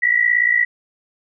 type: tone pair together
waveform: sine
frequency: 1918.2 / 1975.5 Hz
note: A#6 / B6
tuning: +49 / 0 cents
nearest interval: minor second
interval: 51 cents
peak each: -16 dBFS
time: 0.02-0.65 s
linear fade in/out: 10 ms
effects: none